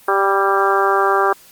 harmonic tone with a mistuned harmonic, 196 Hz, G3, in tune, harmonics 2 / 3 / 4 / 5 / 6 / 7 / 8, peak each -18 / -24 / -19 / -23 / -18 / -22 / -23 dBFS, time 0.08-1.33 s, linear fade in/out 5 ms, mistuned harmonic 8, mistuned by +25 cents, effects white hiss -46 dBFS RMS until 1.51 s + Opus 32 kbps

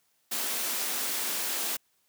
white high-pass noise, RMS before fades -31 dBFS, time 0.31-1.77 s, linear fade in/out 10 ms, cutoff 200 Hz, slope 96 dB/octave, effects white hiss -71 dBFS RMS until 2.08 s + high-pass 80 Hz 12 dB/octave

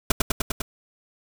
pink noise with echo, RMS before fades -17 dBFS, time 0.1-0.12 s, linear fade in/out 5 ms, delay 100 ms, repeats 5, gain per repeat -2 dB, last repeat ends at 0.62 s, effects none

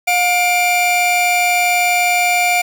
45% pulse tone pair together, 714.7 / 2356 Hz, F5 / D7, +40 / +5 cents, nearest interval octave + major sixth, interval 2065 cents, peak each -15 dBFS, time 0.07-2.62 s, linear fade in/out 10 ms, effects 7-bit

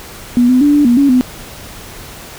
sine tone with pitch steps, 243.2 / 253.4 / 290.7 / 292.4 / 239.7 / 280.7 / 252.2 Hz, B3 / B3 / D4 / D4 / A#3 / C#4 / B3, -26 / +45 / -18 / -7 / +48 / +22 / +36 cents, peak -6 dBFS, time 0.37-1.21 s, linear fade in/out 0 ms, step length 120 ms, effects pink hiss -32 dBFS RMS until 2.38 s

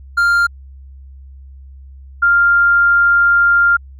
triangle / sine tone pair in turn, 1396.9 / 1396.9 Hz, F6 / F6, 0 / 0 cents, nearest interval unison, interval 0 cents, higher neither, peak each -8 / -8 dBFS, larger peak neither, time 0.17-0.47 / 2.22-3.77 s, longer second, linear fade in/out 10 ms, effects added 67 Hz sine -34 dBFS peak until 3.99 s

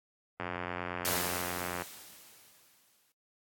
click train, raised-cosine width 0.5 ms, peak -20 dBFS, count 127, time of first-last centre 0.4-1.821 s, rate 88.7 Hz
white noise with exponential decay, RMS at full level -32 dBFS, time 1.05-3.12 s, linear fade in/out 0 ms, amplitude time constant 450 ms
effects high-pass 80 Hz 12 dB/octave + AAC 64 kbps

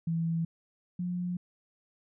sine tone pair in turn, 165.3 / 178.06 Hz, E3 / F3, +5 / +34 cents, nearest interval minor second, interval 129 cents, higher second, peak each -27 / -30 dBFS, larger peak first, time 0.07-0.45 / 0.99-1.37 s, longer neither, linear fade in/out 5 ms, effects none

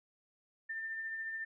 sine tone with tremolo, 1793 Hz, A6, 32 cents sharp, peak -36 dBFS, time 0.69-1.45 s, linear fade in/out 10 ms, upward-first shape triangle, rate 14 Hz, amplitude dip 35%, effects none

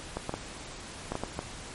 clicks, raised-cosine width 1 ms, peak -17 dBFS, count 7, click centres 0.17 / 0.294 / 0.34 / 1.12 / 1.154 / 1.236 / 1.391 s, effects pink hiss -43 dBFS RMS until 1.74 s + MP3 48 kbps

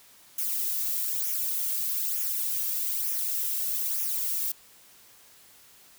violet noise with flanger, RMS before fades -29 dBFS, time 0.38-4.52 s, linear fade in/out 5 ms, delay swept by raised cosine 0.23 to 2.03 ms, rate 1.1 Hz, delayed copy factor -0.6, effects white hiss -55 dBFS RMS until 5.98 s

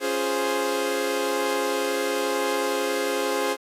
sawtooth chord, Db major seventh, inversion none, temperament equal, 277.2 / 349.2 / 415.3 / 523.3 Hz, Db4 / F4 / Ab4 / C5, 0 / 0 / 0 / 0 cents, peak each -28 / -28 / -23 / -23 dBFS, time 0-3.57 s, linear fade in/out 50 ms, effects resampled to 32000 Hz + 9-bit

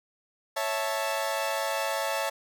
sawtooth chord, A major, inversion first, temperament equal, 554.4 / 659.3 / 880 Hz, C#5 / E5 / A5, 0 / 0 / 0 cents, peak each -28 dBFS, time 0.56-2.3 s, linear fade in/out 10 ms, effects none

